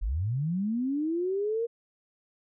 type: linear sweep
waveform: sine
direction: up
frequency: 38.89 to 473.2 Hz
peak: -26 dBFS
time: 0.01-1.67 s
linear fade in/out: 20 ms
effects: none